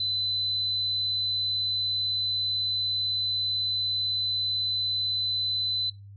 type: tone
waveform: sine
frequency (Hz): 4021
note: B7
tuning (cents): +30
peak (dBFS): -25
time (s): 0-5.9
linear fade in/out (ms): 5
effects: noise-tail reverb RT60 0.2 s tail -20 dB re dry + added 100 Hz sine -43 dBFS peak until 6.16 s